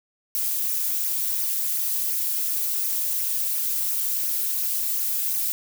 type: noise with flanger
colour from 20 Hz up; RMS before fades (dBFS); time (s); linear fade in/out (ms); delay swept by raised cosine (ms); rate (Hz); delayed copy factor
violet; -25; 0.35-5.52; 0; 0.24 to 5.74; 2.8; -0.75
effects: none